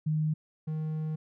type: tone pair in turn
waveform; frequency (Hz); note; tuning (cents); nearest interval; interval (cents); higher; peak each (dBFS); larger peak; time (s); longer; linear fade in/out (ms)
sine / triangle; 154.7 / 156.05; D#3 / D#3; -10 / +5; unison; 15; second; -25 / -28; first; 0.06-0.34 / 0.67-1.16; second; 10
effects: none